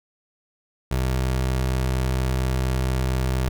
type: tone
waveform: 25% pulse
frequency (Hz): 64.3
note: C2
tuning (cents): -30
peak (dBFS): -17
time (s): 0.91-3.49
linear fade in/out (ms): 5
effects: none